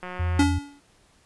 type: click train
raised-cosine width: 0.5 ms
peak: -21 dBFS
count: 73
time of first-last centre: 0.03-0.428 s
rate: 181 Hz
type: tone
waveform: sine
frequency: 85.1 Hz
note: F2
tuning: 44 cents flat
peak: -22 dBFS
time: 0.19-0.59 s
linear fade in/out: 10 ms
type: tone with exponential decay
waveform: square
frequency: 284.9 Hz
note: C#4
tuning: 48 cents sharp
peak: -15 dBFS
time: 0.39-0.8 s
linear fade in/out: 5 ms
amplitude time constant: 88 ms
effects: pink hiss -60 dBFS RMS until 1.25 s + resampled to 24000 Hz